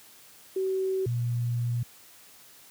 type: tone pair in turn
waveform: sine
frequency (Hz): 380 / 119.69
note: F#4 / A#2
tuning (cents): +46 / +46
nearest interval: octave + minor sixth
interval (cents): 2000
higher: first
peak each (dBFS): -25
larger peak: neither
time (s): 0.56-1.06 / 1.06-1.83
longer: second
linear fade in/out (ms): 5
effects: white hiss -53 dBFS RMS until 2.7 s + high-pass 60 Hz 12 dB/octave